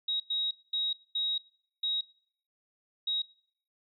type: tone bursts at uneven times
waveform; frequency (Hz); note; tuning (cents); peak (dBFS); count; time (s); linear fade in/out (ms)
sine; 3800; A#7; +33; -28; 6; 0.08-0.2 / 0.3-0.51 / 0.73-0.93 / 1.15-1.38 / 1.83-2.01 / 3.07-3.22; 5
effects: noise-tail reverb RT60 0.6 s tail -22 dB re dry